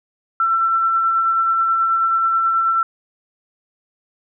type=tone with tremolo; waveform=sine; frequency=1343 Hz; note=E6; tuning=32 cents sharp; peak=-13 dBFS; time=0.4-2.83 s; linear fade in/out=2 ms; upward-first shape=sine; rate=9.3 Hz; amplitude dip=25%; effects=none